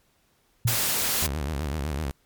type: tone with exponential decay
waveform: sine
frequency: 116.2 Hz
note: A#2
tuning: 5 cents flat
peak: -17 dBFS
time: 0.65-0.86 s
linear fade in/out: 5 ms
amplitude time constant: 45 ms
type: noise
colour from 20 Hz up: white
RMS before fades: -25 dBFS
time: 0.67-1.27 s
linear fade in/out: 10 ms
type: tone with vibrato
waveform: sawtooth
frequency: 73.42 Hz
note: D2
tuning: in tune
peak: -23 dBFS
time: 1.22-2.11 s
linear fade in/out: 0 ms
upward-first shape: sine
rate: 7.9 Hz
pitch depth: 170 cents each way
effects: pink hiss -66 dBFS RMS until 2.25 s + MP3 96 kbps